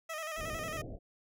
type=tone with vibrato; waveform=15% pulse; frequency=633 Hz; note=D#5; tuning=30 cents sharp; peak=-31 dBFS; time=0.09-0.82 s; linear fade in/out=10 ms; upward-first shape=square; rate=11 Hz; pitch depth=51 cents each way
type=low-pass noise; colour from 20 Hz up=pink; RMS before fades=-43 dBFS; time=0.36-0.99 s; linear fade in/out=50 ms; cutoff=720 Hz; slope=96 dB/octave
effects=none